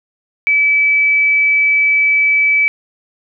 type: tone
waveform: sine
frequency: 2300 Hz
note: D7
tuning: 37 cents flat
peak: -9 dBFS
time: 0.47-2.68 s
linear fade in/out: 0 ms
effects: none